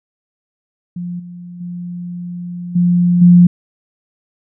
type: tone with level steps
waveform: sine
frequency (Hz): 175.9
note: F3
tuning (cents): +13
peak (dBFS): -21 / -29 / -23 / -9 / -3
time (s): 0.96-3.47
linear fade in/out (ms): 5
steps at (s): 1.19 / 1.6 / 2.75 / 3.21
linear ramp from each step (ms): 10
effects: none